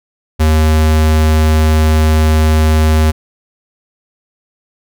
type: tone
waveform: square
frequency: 78.1 Hz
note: D#2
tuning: 7 cents sharp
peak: -8 dBFS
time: 0.39-3.12 s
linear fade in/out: 20 ms
effects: none